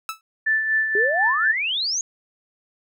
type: tone with exponential decay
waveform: sawtooth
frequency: 1310 Hz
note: E6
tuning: 11 cents flat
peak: -19 dBFS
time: 0.09-0.21 s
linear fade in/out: 1 ms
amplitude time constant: 24 ms
type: tone with tremolo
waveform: sine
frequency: 1760 Hz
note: A6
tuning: in tune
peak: -16 dBFS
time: 0.46-1.52 s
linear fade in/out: 10 ms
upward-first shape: sine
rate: 4.1 Hz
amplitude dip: 50%
type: exponential sweep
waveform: sine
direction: up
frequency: 389.3 to 6770 Hz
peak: -21 dBFS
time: 0.95-2.01 s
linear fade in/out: 2 ms
effects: none